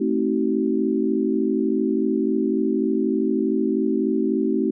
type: chord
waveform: sine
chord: A diminished seventh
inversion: none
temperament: just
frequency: 220 / 264 / 316.8 / 380.2 Hz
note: A3 / C4 / Eb4 / Gb4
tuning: 0 / +16 / +31 / +47 cents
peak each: -24 dBFS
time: 0-4.71 s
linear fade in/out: 10 ms
effects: none